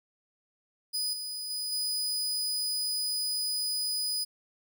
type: tone with level steps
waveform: sawtooth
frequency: 4974 Hz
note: D#8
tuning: 1 cent flat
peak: -26 / -32 / -29 / -26 dBFS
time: 0.93-4.25 s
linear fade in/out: 20 ms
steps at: 1.13 / 1.5 / 1.72 s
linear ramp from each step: 5 ms
effects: none